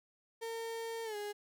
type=tone with pitch glide; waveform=35% pulse; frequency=456.2 to 413.5 Hz; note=A#4 to G#4; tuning=-37 to -8 cents; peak=-37 dBFS; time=0.41-1.33 s; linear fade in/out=20 ms; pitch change=-171 cents; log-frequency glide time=1.04-1.16 s; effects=none